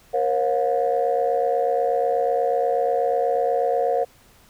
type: tone cluster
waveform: sine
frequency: 471.8 / 540 / 716 Hz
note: A#4 / C#5 / F5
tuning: +21 / -45 / +43 cents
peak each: -22 dBFS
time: 0.13-4.05 s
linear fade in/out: 20 ms
effects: tanh soft clip ceiling -11 dBFS + pink hiss -54 dBFS RMS until 4.49 s